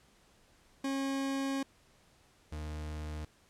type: tone pair in turn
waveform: 40% pulse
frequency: 272 / 76.33 Hz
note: C#4 / D#2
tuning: -33 / -33 cents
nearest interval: octave + minor seventh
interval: 2200 cents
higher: first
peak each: -31 / -37 dBFS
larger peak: first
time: 0.84-1.63 / 2.52-3.25 s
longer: first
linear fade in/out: 5 ms
effects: pink hiss -65 dBFS RMS until 3.49 s + low-pass 10000 Hz 12 dB/octave